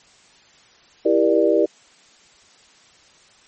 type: chord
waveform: sine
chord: E half-diminished seventh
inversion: none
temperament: just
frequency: 329.6 / 395.6 / 474.7 / 593.3 Hz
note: E4 / G4 / Bb4 / D5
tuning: 0 / +16 / +31 / +18 cents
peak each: -19 dBFS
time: 1.05-1.66 s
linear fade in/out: 10 ms
effects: white hiss -52 dBFS RMS until 3.47 s + MP3 32 kbps